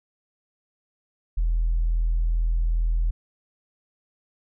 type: tone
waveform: sine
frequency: 41.2 Hz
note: E1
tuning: in tune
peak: -18 dBFS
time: 1.37-3.11 s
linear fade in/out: 10 ms
effects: tanh soft clip ceiling -16 dBFS